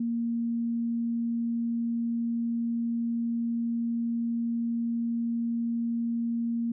sine tone, 233.1 Hz, A#3, in tune, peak -26 dBFS, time 0-6.72 s, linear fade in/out 5 ms, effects none

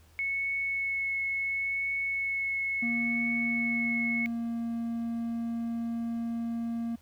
sine tone with vibrato, 2200 Hz, C#7, 14 cents flat, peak -28 dBFS, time 0.19-4.26 s, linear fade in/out 0 ms, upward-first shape triangle, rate 0.72 Hz, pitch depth 10 cents each way
triangle tone with pitch glide, 234.5 to 231.9 Hz, A#3 to A#3, +11 to -9 cents, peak -28 dBFS, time 2.82-6.96 s, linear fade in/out 10 ms, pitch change -20 cents, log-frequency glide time 3.16-4.74 s
effects added 80 Hz sine -57 dBFS peak until 7.01 s + pink hiss -63 dBFS RMS until 7.01 s

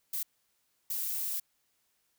violet noise bursts at uneven times, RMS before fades -34 dBFS, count 2, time 0.13-0.23 / 0.9-1.4 s, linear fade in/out 5 ms, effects white hiss -75 dBFS RMS until 2.18 s

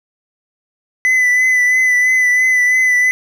triangle tone with vibrato, 2005 Hz, B6, 26 cents sharp, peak -8 dBFS, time 1.05-3.11 s, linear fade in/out 0 ms, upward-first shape triangle, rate 3 Hz, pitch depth 31 cents each way, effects none

